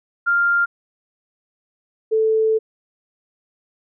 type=tone pair in turn; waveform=sine; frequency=1396.9 / 440 Hz; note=F6 / A4; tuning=0 / 0 cents; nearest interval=octave + minor sixth; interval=2000 cents; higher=first; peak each=-14 dBFS; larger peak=neither; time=0.26-0.66 / 2.11-2.59 s; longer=second; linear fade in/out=20 ms; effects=none